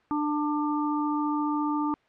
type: harmonic tone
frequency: 297.6 Hz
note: D4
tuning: 23 cents sharp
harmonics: 1 / 3 / 4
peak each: -26 / -31 / -32 dBFS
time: 0.11-1.94 s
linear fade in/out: 0 ms
effects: white hiss -63 dBFS RMS until 2.08 s + low-pass 2000 Hz 12 dB/octave